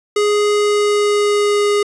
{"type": "tone with pitch glide", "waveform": "square", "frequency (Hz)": [415.3, 411.5], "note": ["G#4", "G#4"], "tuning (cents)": [0, -16], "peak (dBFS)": -13, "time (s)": [0.16, 1.83], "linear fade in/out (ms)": 5, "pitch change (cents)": -16, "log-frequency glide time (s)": [0.53, 1.7], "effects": ["resampled to 22050 Hz", "9-bit"]}